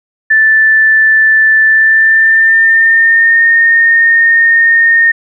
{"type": "tone with pitch glide", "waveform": "sine", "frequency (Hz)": [1760, 1836.9], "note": ["A6", "A#6"], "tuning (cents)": [0, -26], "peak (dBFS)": -4, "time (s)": [0.3, 5.12], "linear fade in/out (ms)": 10, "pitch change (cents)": 74, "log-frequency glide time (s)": [1.65, 3.44], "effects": []}